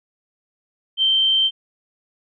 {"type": "tone", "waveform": "sine", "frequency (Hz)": 3125, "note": "G7", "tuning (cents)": -6, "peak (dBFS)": -14, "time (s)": [0.97, 1.51], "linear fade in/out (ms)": 50, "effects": []}